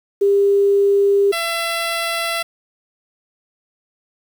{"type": "tone pair in turn", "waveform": ["sine", "10% pulse"], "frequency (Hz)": [400, 672.7], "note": ["G4", "E5"], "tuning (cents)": [35, 35], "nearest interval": "major sixth", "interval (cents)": 900, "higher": "second", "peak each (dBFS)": -11, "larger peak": "neither", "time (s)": [[0.21, 1.32], [1.32, 2.43]], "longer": "neither", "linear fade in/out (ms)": 10, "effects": ["7-bit"]}